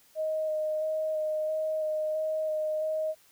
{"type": "tone with vibrato", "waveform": "sine", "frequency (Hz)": 622.3, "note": "D#5", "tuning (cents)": 0, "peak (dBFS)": -27, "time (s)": [0.15, 3.15], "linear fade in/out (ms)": 50, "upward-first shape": "square", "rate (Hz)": 1.5, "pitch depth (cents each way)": 11, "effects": ["white hiss -61 dBFS RMS until 3.31 s"]}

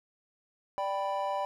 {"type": "chord", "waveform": "triangle", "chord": "G major", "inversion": "second", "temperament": "equal", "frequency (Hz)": [587.3, 784, 987.8], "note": ["D5", "G5", "B5"], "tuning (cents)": [0, 0, 0], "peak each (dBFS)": -32, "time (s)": [0.78, 1.45], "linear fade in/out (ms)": 0, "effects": []}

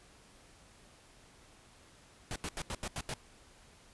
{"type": "noise bursts", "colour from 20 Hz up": "pink", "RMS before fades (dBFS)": -38, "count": 7, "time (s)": [2.31, 3.138], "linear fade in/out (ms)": 0, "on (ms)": 48, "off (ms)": 82, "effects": ["pink hiss -60 dBFS RMS until 3.93 s", "resampled to 24000 Hz"]}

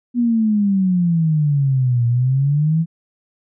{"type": "exponential two-way sweep", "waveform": "sine", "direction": "down then up", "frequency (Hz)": [245.8, 117.6, 167.3], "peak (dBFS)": -13, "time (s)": [0.14, 2.86], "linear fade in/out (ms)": 50, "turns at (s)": 2.06, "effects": []}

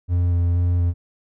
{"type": "tone with vibrato", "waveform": "triangle", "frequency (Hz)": 87.3, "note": "F2", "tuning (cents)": 0, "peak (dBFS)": -14, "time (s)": [0.08, 0.94], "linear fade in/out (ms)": 50, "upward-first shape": "square", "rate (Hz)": 2.1, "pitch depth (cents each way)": 13, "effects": []}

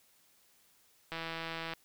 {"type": "click train", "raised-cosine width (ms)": 0.3, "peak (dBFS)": -23, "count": 102, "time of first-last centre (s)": [1.12, 1.736], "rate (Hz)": 164, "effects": ["white hiss -67 dBFS RMS until 1.84 s"]}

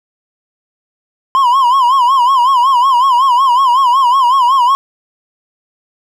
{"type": "tone with vibrato", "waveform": "triangle", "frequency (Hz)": 1024, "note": "C6", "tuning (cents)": -38, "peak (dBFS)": -5, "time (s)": [1.35, 4.75], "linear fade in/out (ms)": 0, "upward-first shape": "sine", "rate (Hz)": 5.4, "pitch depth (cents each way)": 130, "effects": []}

